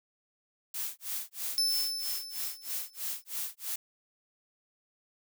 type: noise with tremolo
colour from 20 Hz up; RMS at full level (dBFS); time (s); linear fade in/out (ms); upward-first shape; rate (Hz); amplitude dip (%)
blue; -34; 0.74-3.76; 5; sine; 3.1; 100
type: tone with exponential decay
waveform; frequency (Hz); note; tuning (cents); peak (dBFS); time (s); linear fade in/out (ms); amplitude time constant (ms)
40% pulse; 5274; E8; 0; -23; 1.58-3.24; 0; 360
effects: none